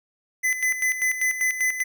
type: tone with tremolo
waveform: square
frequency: 2018 Hz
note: B6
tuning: 37 cents sharp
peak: -20 dBFS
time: 0.43-1.84 s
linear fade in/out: 20 ms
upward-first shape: square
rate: 5.1 Hz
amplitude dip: 65%
effects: none